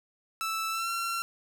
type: tone with pitch glide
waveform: sawtooth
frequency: 1318.5 to 1362.6 Hz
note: E6 to F6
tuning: 0 to -43 cents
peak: -26 dBFS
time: 0.41-1.22 s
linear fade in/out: 0 ms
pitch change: +57 cents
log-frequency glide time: 0.7-0.9 s
effects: none